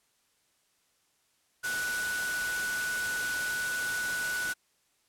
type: tone in noise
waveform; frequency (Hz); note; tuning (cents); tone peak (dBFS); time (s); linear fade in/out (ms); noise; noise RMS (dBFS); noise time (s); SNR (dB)
sine; 1480; F#6; 0; -30; 1.63-4.54; 20; white; -36; 1.63-4.54; +3
effects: white hiss -71 dBFS RMS until 5.08 s + low-pass 11000 Hz 12 dB/octave